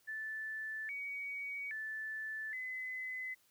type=tone with pitch steps; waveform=sine; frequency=1754 / 2253 / 1752 / 2026 Hz; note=A6 / C#7 / A6 / B6; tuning=-6 / +28 / -8 / +44 cents; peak=-39 dBFS; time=0.07-3.35 s; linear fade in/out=20 ms; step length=820 ms; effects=white hiss -71 dBFS RMS until 3.5 s